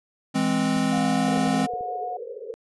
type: chord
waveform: square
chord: E augmented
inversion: none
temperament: equal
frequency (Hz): 164.81 / 207.7 / 261.6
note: E3 / G#3 / B#3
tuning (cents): 0 / 0 / 0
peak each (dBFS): -29 / -26 / -24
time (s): 0.34-1.67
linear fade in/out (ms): 20
type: clicks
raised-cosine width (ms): 3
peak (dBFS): -33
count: 7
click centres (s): 0.769 / 0.978 / 1.375 / 1.475 / 1.644 / 1.737 / 1.809
type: tone with pitch glide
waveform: sine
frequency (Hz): 718 to 724.2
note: F5 to F#5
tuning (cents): +48 to -37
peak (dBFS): -28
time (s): 0.92-2.17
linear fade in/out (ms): 5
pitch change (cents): +15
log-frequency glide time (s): 1.05-1.46
type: band-pass noise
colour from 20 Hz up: pink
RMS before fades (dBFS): -36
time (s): 1.28-2.54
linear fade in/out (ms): 0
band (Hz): 430 to 510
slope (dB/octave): 96
effects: resampled to 24000 Hz